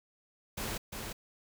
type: noise with echo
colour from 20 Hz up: pink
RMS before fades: -37 dBFS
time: 0.57-0.78 s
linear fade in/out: 10 ms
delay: 350 ms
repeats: 1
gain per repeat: -4 dB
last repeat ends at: 1.13 s
effects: none